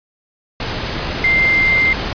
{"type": "tone in noise", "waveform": "sine", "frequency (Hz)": 2093, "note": "C7", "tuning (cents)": 0, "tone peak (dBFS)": -11, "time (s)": [1.24, 1.93], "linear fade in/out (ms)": 2, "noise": "pink", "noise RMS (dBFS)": -22, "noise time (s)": [0.6, 2.13], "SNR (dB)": 8, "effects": ["resampled to 11025 Hz"]}